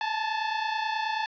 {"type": "tone pair together", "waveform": "sawtooth", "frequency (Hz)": [859.7, 889], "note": ["A5", "A5"], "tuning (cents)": [-40, 18], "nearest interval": "minor second", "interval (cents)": 58, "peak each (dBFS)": -26, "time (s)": [0.01, 1.26], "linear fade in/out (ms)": 2, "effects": ["resampled to 11025 Hz", "10-bit"]}